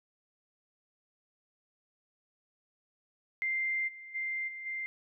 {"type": "tone with level steps", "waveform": "sine", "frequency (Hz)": 2093, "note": "C7", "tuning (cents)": 0, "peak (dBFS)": [-29, -45, -32, -40, -34], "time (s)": [3.42, 4.86], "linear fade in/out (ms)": 0, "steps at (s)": [3.87, 4.14, 4.47, 4.65], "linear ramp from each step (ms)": 20, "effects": []}